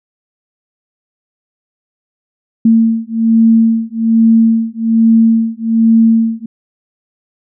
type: beating tone pair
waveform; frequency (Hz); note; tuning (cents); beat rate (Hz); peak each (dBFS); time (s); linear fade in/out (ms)
sine; 225.5 / 226.7; A3 / A#3; +43 / -48; 1.2; -10; 2.65-6.46; 5
effects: none